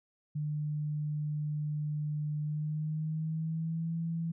sine tone with pitch glide, 150 to 165.48 Hz, D3 to E3, +37 to +7 cents, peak -31 dBFS, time 0.35-4.32 s, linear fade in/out 10 ms, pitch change +170 cents, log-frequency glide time 2.42-3.95 s, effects none

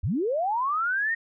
sine linear sweep, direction up, 60.5 to 1881 Hz, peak -23 dBFS, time 0.03-1.15 s, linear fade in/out 10 ms, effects none

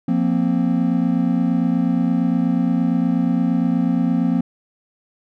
triangle chord, F suspended fourth, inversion none, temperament equal, 174.61 / 233.1 / 261.6 Hz, F3 / Bb3 / C4, 0 / 0 / 0 cents, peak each -18 dBFS, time 0.08-4.41 s, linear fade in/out 5 ms, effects none

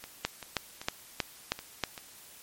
two click trains, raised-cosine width 0.2 ms, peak -23 / -10 dBFS, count 6 / 6, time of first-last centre 0.04-1.978 / 0.25-1.837 s, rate 2.58 / 3.15 Hz, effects white hiss -52 dBFS RMS until 2.42 s + MP3 64 kbps

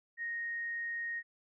sine tone, 1864.7 Hz, A#6, in tune, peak -35 dBFS, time 0.17-1.23 s, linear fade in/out 50 ms, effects none

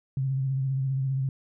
sine tone with vibrato, 133.9 Hz, C3, 40 cents sharp, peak -24 dBFS, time 0.17-1.29 s, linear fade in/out 2 ms, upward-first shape sine, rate 15 Hz, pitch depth 38 cents each way, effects none

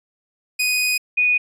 sawtooth / sine tone pair in turn, 2489 / 2473 Hz, D#7 / D#7, 0 / -11 cents, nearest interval unison, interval 11 cents, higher first, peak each -14 dBFS, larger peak neither, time 0.59-0.98 / 1.17-1.38 s, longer first, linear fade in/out 10 ms, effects resampled to 32000 Hz

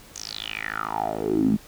10% pulse tone with band-pass filter sweep, 53.6 Hz, A1, 45 cents flat, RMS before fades -26 dBFS, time 0.14-1.57 s, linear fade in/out 20 ms, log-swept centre 6800 to 200 Hz, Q 7.2, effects pink hiss -48 dBFS RMS until 1.67 s

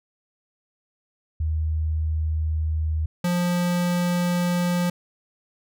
sine / square tone pair in turn, 78.5 / 176.23 Hz, D#2 / F3, +16 / +16 cents, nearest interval octave + major second, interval 1400 cents, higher second, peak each -21 dBFS, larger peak neither, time 1.4-3.06 / 3.24-4.9 s, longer neither, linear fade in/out 5 ms, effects none

